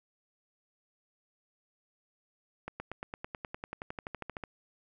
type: accelerating click train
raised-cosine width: 0.5 ms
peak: -23 dBFS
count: 20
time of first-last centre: 2.68-4.438 s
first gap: 120 ms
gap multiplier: 0.97
effects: none